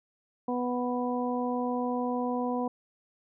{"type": "harmonic tone", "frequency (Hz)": 246.9, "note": "B3", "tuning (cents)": 0, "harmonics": [1, 2, 3, 4], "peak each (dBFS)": [-30, -33, -35, -36], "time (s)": [0.48, 2.68], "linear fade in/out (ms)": 5, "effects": []}